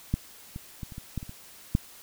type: clicks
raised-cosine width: 5 ms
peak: -12 / -24 / -23 / -30 / -25 / -18 / -27 / -28 / -9 dBFS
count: 9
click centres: 0.14 / 0.561 / 0.832 / 0.922 / 0.981 / 1.177 / 1.229 / 1.294 / 1.751 s
effects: white hiss -50 dBFS RMS until 2.02 s